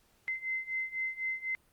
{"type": "beating tone pair", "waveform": "sine", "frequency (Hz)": [2063, 2067], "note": ["C7", "C7"], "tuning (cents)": [-25, -22], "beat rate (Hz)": 4, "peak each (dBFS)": [-37, -35], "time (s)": [0.28, 1.55], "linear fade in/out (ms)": 0, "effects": ["pink hiss -68 dBFS RMS until 1.72 s", "Opus 48 kbps"]}